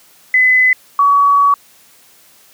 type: tone pair in turn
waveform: sine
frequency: 2017 / 1132 Hz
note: B6 / C#6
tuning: +36 / +36 cents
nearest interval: minor seventh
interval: 1000 cents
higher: first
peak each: -7 dBFS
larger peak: neither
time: 0.34-0.73 / 0.99-1.54 s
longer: second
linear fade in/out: 2 ms
effects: white hiss -47 dBFS RMS until 2.53 s + high-pass 100 Hz 12 dB/octave